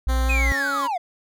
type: tone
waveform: sine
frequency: 59.5 Hz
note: A#1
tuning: 36 cents sharp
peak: -18 dBFS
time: 0.07-0.52 s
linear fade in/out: 0 ms
type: tone with pitch glide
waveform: 10% pulse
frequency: 261.6 to 278.8 Hz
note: C4 to C#4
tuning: 0 to +10 cents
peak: -19 dBFS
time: 0.08-0.88 s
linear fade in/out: 20 ms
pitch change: +110 cents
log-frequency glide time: 0.24-0.64 s
type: linear sweep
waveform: triangle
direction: down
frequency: 2559 to 665 Hz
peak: -20 dBFS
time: 0.29-0.98 s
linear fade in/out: 10 ms
effects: none